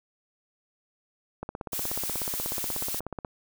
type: click train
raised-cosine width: 1 ms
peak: -20 dBFS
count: 31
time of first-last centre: 1.43-3.248 s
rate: 16.5 Hz
type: noise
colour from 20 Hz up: blue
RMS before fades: -32 dBFS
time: 1.72-3 s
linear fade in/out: 10 ms
effects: none